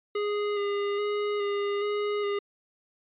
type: tone with vibrato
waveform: square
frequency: 410 Hz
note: G#4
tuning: 22 cents flat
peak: -27 dBFS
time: 0.15-2.39 s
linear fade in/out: 5 ms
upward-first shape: square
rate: 1.2 Hz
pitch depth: 18 cents each way
effects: resampled to 8000 Hz